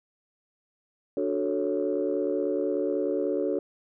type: chord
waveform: sine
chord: D major seventh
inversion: none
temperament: equal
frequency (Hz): 293.7 / 370 / 440 / 554.4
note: D4 / F#4 / A4 / C#5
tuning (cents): 0 / 0 / 0 / 0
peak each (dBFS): -30 / -29 / -29 / -30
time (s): 1.17-3.59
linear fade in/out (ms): 2
effects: tanh soft clip ceiling -16 dBFS